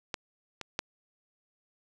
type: clicks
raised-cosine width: 0.2 ms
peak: -15 / -20 / -12 dBFS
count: 3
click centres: 0.142 / 0.613 / 0.791 s
effects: none